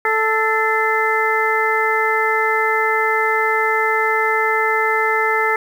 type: harmonic tone with a mistuned harmonic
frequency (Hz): 440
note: A4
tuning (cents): 0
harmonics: 1 / 2 / 3 / 4 / 5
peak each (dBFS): -21 / -21 / -21 / -21 / -21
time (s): 0.05-5.56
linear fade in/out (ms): 2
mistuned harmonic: 5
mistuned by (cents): -110
effects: 7-bit